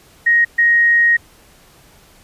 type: tone bursts at uneven times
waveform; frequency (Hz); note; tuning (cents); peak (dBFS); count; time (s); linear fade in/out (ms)
sine; 1876; A#6; +11; -9; 2; 0.26-0.45 / 0.58-1.17; 10
effects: pink hiss -48 dBFS RMS until 2.23 s + resampled to 32000 Hz